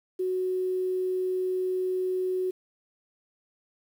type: tone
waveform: sine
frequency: 370 Hz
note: F#4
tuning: in tune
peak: -25 dBFS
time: 0.19-2.51 s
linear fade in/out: 10 ms
effects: 9-bit